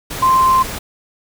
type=tone in noise; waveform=sine; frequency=1045 Hz; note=C6; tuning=2 cents flat; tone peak=-9 dBFS; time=0.22-0.63 s; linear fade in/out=10 ms; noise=pink; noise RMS=-26 dBFS; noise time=0.1-0.79 s; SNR=+14 dB; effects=none